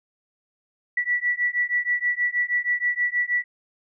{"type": "beating tone pair", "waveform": "sine", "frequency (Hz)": [1950, 1956.3], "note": ["B6", "B6"], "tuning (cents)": [-23, -17], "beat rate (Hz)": 6.3, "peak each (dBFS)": -24, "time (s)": [0.97, 3.44], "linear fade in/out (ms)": 5, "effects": []}